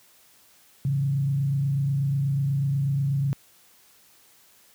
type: tone with frequency modulation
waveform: sine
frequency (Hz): 138.59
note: C#3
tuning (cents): 0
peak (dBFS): -21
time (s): 0.85-3.33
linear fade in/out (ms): 0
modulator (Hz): 28.2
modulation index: 0.44
effects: white hiss -57 dBFS RMS until 4.74 s + high-pass 60 Hz 12 dB/octave